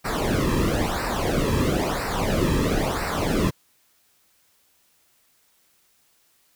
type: noise with flanger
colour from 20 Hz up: brown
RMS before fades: -23 dBFS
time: 0.04-3.51 s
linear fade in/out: 20 ms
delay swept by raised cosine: 0.3 to 1.4 ms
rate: 1 Hz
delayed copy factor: -0.85
effects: white hiss -63 dBFS RMS until 6.55 s